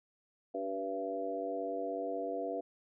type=harmonic tone with a mistuned harmonic; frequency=96.5 Hz; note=G2; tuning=27 cents flat; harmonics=3 / 4 / 5 / 6 / 7; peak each=-42 / -42 / -39 / -49 / -38 dBFS; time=0.54-2.61 s; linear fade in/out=10 ms; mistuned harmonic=5; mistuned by=+20 cents; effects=none